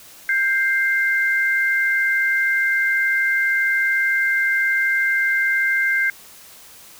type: tone pair together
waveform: sine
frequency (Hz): 1580.3 / 2093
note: G6 / C7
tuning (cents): +14 / 0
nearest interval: perfect fourth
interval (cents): 486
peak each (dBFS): -18 / -20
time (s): 0.29-6.1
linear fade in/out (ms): 2
effects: white hiss -44 dBFS RMS until 6.99 s